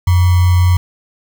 sine tone with sample-and-hold, 89.5 Hz, F2, 43 cents sharp, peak -7 dBFS, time 0.07-0.77 s, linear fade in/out 5 ms, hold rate 1050 Hz, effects none

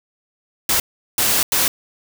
white noise bursts at uneven times, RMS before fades -17 dBFS, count 3, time 0.69-0.8 / 1.18-1.43 / 1.52-1.68 s, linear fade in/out 2 ms, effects none

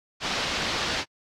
white low-pass noise, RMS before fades -29 dBFS, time 0.2-1.05 s, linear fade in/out 50 ms, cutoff 4800 Hz, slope 24 dB/octave, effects AAC 64 kbps

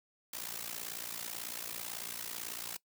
white noise with amplitude modulation, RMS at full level -38 dBFS, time 0.33-2.77 s, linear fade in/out 5 ms, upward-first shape sine, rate 58.1 Hz, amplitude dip 85%, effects noise-tail reverb RT60 0.1 s tail -21 dB re dry + high-pass 100 Hz 12 dB/octave

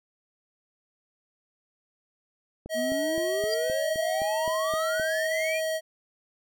click train, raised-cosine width 2 ms, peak -25 dBFS, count 10, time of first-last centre 2.66-4.998 s, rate 3.85 Hz
square tone, 637 Hz, D#5, 41 cents sharp, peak -27 dBFS, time 2.69-5.81 s, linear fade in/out 50 ms
triangle exponential sweep, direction up, 233.1 to 2489 Hz, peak -28 dBFS, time 2.74-5.61 s, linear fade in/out 50 ms
sine tone with exponential growth, 4755 Hz, D8, 21 cents sharp, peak -24 dBFS, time 3.46-3.54 s, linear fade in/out 2 ms, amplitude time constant 16 ms
effects none

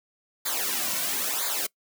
white noise with flanger, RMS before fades -28 dBFS, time 0.45-1.67 s, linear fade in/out 10 ms, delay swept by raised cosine 0.35 to 2.45 ms, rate 1 Hz, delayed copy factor -0.8, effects noise-tail reverb RT60 0.1 s tail -23 dB re dry + high-pass 200 Hz 12 dB/octave

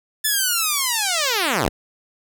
5% pulse linear sweep, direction down, 1760 to 43.59 Hz, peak -7 dBFS, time 0.24-1.69 s, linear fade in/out 10 ms, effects none

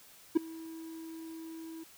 triangle tone with ADSR envelope, 324.9 Hz, E4, 25 cents flat, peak -16 dBFS, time 0.35-1.84 s, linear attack 19 ms, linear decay 7 ms, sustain -24 dB, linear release 10 ms, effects tanh soft clip ceiling -12 dBFS + white hiss -57 dBFS RMS until 1.97 s

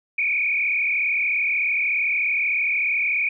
sine tone with frequency modulation, 2349 Hz, D7, in tune, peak -19 dBFS, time 0.18-3.29 s, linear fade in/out 5 ms, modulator 36.7 Hz, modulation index 3.3, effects none

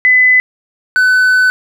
sine / triangle tone pair in turn, 2010 / 1505.8 Hz, B6 / F#6, +30 / +30 cents, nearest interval perfect fourth, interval 500 cents, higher first, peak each -5 dBFS, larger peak neither, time 0.05-0.4 / 0.96-1.5 s, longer second, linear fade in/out 0 ms, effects none

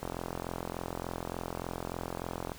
click train, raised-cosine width 1 ms, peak -21 dBFS, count 109, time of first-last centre 0.03-2.518 s, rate 43.4 Hz, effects pink hiss -50 dBFS RMS until 2.58 s

